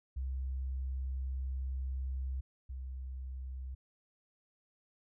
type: tone pair in turn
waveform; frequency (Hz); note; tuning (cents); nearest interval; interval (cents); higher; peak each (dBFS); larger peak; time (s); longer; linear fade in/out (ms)
sine; 65.5 / 64.9; C2 / C2; +2 / -13; unison; 15; first; -34 / -39; first; 0.16-2.41 / 2.69-3.75; first; 10
effects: none